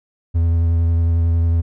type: tone with vibrato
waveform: triangle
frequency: 83.6 Hz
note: E2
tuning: 25 cents sharp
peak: -11 dBFS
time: 0.34-1.62 s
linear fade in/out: 20 ms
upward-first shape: triangle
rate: 11 Hz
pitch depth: 22 cents each way
effects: none